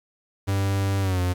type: tone with pitch glide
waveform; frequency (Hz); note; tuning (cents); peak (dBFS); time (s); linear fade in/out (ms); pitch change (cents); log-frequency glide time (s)
45% pulse; 98 to 89.87; G2 to F#2; 0 to -50; -21; 0.47-1.34; 20; -150; 1.01-1.2
effects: 8-bit